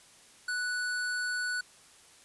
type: tone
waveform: square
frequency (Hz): 1480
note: F#6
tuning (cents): 0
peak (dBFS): -31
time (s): 0.48-1.61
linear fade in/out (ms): 5
effects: white hiss -57 dBFS RMS until 2.24 s + resampled to 24000 Hz